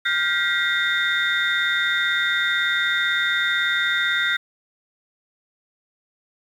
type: tone cluster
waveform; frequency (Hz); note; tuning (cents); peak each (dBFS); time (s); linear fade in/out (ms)
sine; 1407 / 1565 / 1929 / 2115 / 3636; F6 / G6 / B6 / C7 / A#7; +12 / -3 / -41 / +18 / -44; -24 / -24 / -23 / -30 / -24; 0.05-4.37; 10
effects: tanh soft clip ceiling -11 dBFS + 8-bit